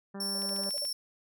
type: harmonic tone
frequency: 197.3 Hz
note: G3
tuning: 11 cents sharp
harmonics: 1 / 2 / 3 / 4 / 5 / 6 / 7 / 8 / 9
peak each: -39 / -45 / -49 / -51 / -53 / -55 / -56 / -57 / -58 dBFS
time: 0.14-0.7 s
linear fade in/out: 10 ms
type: tone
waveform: sawtooth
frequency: 5430 Hz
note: F8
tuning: 50 cents flat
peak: -29 dBFS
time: 0.2-0.93 s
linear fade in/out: 5 ms
type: tone bursts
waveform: sine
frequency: 581 Hz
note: D5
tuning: 19 cents flat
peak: -39 dBFS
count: 7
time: 0.35-0.849 s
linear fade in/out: 2 ms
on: 31 ms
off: 47 ms
type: click train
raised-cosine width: 0.2 ms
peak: -30 dBFS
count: 7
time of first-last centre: 0.42-0.852 s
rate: 13.9 Hz
effects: none